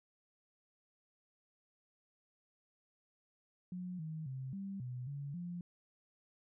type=tone with pitch steps; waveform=sine; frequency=180.7 / 157.9 / 131.7 / 195.9 / 125 / 141.6 / 175 Hz; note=F#3 / D#3 / C3 / G3 / B2 / C#3 / F3; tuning=-41 / +26 / +12 / -1 / +21 / +37 / +4 cents; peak=-40 dBFS; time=3.72-5.61 s; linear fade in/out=2 ms; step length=270 ms; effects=none